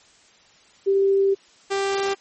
sine / sawtooth tone pair in turn, 392 / 393.6 Hz, G4 / G4, 0 / +7 cents, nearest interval unison, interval 7 cents, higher second, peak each -15 / -17 dBFS, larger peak first, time 0.86-1.35 / 1.7-2.15 s, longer first, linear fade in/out 20 ms, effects white hiss -54 dBFS RMS until 2.2 s + MP3 32 kbps

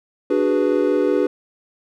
triangle chord, G# half-diminished seventh, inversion second, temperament equal, 293.7 / 370 / 415.3 / 493.9 Hz, D4 / F#4 / G#4 / B4, 0 / 0 / 0 / 0 cents, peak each -19 dBFS, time 0.3-1.27 s, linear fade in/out 5 ms, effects none

